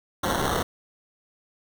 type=noise with sample-and-hold; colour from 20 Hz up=white; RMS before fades=-25 dBFS; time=0.23-0.63 s; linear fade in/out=5 ms; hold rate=2450 Hz; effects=none